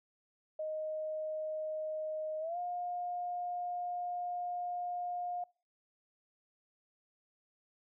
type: tone with pitch glide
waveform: sine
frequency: 622.3 to 710.7 Hz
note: D#5 to F5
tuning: 0 to +30 cents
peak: -35 dBFS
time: 0.59-5.44 s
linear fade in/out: 5 ms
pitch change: +230 cents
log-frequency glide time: 2.4-2.58 s
effects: noise-tail reverb RT60 0.4 s tail -25 dB re dry